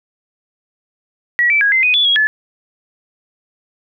sine tone with pitch steps, 1925 / 2321 / 1650 / 2072 / 2491 / 3444 / 3305 / 1725 Hz, B6 / D7 / G#6 / C7 / D#7 / A7 / G#7 / A6, -45 / -21 / -12 / -17 / +1 / -38 / -9 / -35 cents, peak -10 dBFS, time 1.39-2.27 s, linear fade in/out 0 ms, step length 110 ms, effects none

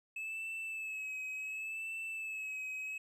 triangle tone with vibrato, 2598 Hz, E7, 26 cents flat, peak -37 dBFS, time 0.16-2.98 s, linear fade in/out 5 ms, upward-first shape sine, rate 0.69 Hz, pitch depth 41 cents each way, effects none

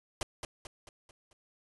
pink noise with echo, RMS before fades -33 dBFS, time 0.21-0.23 s, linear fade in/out 2 ms, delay 220 ms, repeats 5, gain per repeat -6 dB, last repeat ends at 1.33 s, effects resampled to 24000 Hz

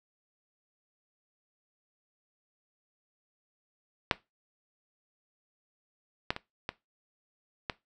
clicks, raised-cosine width 0.3 ms, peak -6 / -11 / -20 / -16 / -15 dBFS, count 5, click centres 4.112 / 6.305 / 6.364 / 6.691 / 7.698 s, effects noise-tail reverb RT60 0.2 s tail -18 dB re dry

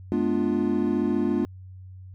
triangle chord, G# diminished seventh, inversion none, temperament equal with one note detuned, 212.6 / 246.9 / 293.7 / 349.2 Hz, G#3 / B3 / D4 / F4, +41 / 0 / 0 / 0 cents, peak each -25 dBFS, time 0.12-1.45 s, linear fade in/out 0 ms, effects added 93 Hz sine -40 dBFS peak until 2.14 s

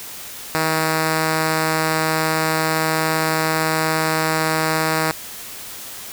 5% pulse tone, 158.8 Hz, D#3, 36 cents sharp, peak -6 dBFS, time 0.55-5.11 s, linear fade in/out 0 ms, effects white hiss -34 dBFS RMS until 6.12 s

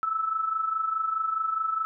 sine tone with amplitude modulation, 1310 Hz, E6, 11 cents flat, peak -22 dBFS, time 0.03-1.85 s, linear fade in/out 0 ms, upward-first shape sine, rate 24.8 Hz, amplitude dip 65%, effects none

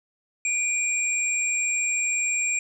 sine tone pair together, 2383 / 7531 Hz, D7 / A#8, +25 / +17 cents, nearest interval octave + minor sixth, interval 1992 cents, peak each -25 dBFS, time 0.45-2.59 s, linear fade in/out 2 ms, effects none

